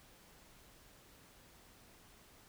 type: silence
effects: pink hiss -62 dBFS RMS until 2.48 s